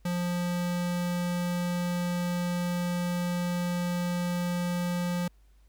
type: tone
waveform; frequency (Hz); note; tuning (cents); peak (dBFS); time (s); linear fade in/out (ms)
square; 176.1; F3; +15; -28; 0.05-5.28; 5
effects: added 50 Hz sine -56 dBFS peak until 5.68 s + pink hiss -71 dBFS RMS until 5.68 s